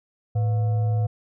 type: tone with frequency modulation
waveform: sine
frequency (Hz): 109.1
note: A2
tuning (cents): -14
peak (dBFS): -19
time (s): 0.35-1.07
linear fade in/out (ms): 10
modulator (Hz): 605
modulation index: 0.27
effects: none